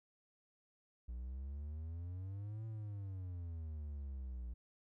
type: exponential two-way sweep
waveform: triangle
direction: up then down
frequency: 58.5 to 112.1 to 58.5 Hz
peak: -40 dBFS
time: 1.08-4.54 s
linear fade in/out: 10 ms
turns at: 2.66 s
effects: none